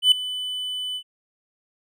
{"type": "tone with ADSR envelope", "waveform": "triangle", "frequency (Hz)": 3000, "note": "F#7", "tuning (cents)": 23, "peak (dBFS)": -8, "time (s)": [0.02, 1.03], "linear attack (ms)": 97, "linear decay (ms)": 5, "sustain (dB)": -17, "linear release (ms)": 72, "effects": []}